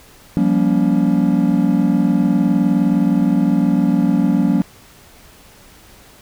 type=chord; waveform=triangle; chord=G half-diminished seventh; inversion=third; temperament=just; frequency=176.4 / 196 / 235.2 / 282.2 Hz; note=F3 / G3 / Bb3 / Db4; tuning=+18 / 0 / +16 / +31 cents; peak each=-16 dBFS; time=0.37-4.62 s; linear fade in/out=0 ms; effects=pink hiss -45 dBFS RMS until 6.21 s